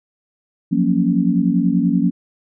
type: chord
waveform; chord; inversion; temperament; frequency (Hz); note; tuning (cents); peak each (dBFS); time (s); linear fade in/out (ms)
sine; Gb major seventh; third; equal; 174.61 / 185 / 233.1 / 277.2; F3 / Gb3 / Bb3 / Db4; 0 / 0 / 0 / 0; -19; 0.71-2.11; 20
effects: none